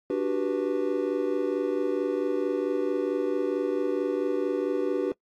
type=chord; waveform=triangle; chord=G major seventh; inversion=second; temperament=just; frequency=294 / 367.5 / 392 / 490 Hz; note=D4 / F#4 / G4 / B4; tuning=+2 / -12 / 0 / -14 cents; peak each=-28 dBFS; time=0.1-5.12 s; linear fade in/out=2 ms; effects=noise-tail reverb RT60 0.1 s tail -22 dB re dry + AAC 48 kbps